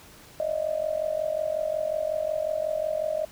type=tone with amplitude modulation; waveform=sine; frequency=622.3 Hz; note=D#5; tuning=in tune; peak=-21 dBFS; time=0.4-3.25 s; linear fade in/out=0 ms; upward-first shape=sine; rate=45.5 Hz; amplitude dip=85%; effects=pink hiss -50 dBFS RMS until 3.31 s